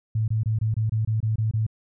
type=tone bursts; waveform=sine; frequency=109.9 Hz; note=A2; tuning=2 cents flat; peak=-20 dBFS; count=10; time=0.15-1.666 s; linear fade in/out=5 ms; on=130 ms; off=24 ms; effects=none